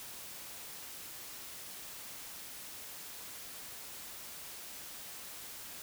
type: silence
effects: white hiss -47 dBFS RMS until 5.82 s